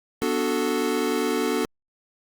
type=chord; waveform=square; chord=B minor seventh; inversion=none; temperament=equal; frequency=246.9 / 293.7 / 370 / 440 Hz; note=B3 / D4 / F#4 / A4; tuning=0 / 0 / 0 / 0 cents; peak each=-29 / -29 / -29 / -27 dBFS; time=0.22-1.65 s; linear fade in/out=0 ms; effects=Opus 48 kbps